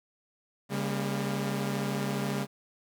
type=chord; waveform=sawtooth; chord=G diminished; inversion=second; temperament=equal with one note detuned; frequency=138.59 / 200.6 / 233.1 Hz; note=Db3 / G3 / Bb3; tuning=0 / +40 / 0 cents; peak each=-29 / -28 / -34 dBFS; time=0.69-2.47 s; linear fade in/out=50 ms; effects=10-bit